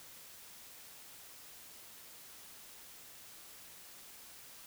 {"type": "silence", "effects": ["white hiss -54 dBFS RMS until 4.66 s"]}